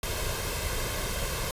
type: noise with comb filter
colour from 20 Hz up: pink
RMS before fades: -31 dBFS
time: 0.03-1.51 s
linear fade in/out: 2 ms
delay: 1.9 ms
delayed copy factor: +0.6
effects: resampled to 32000 Hz